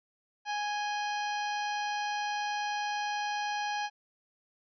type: harmonic tone with a mistuned harmonic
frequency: 830.6 Hz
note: G#5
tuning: in tune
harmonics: 1 / 2 / 3 / 4 / 5 / 6 / 7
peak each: -32 / -38 / -42 / -44 / -46 / -48 / -49 dBFS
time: 0.45-3.9 s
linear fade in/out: 50 ms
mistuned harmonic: 4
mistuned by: -83 cents
effects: none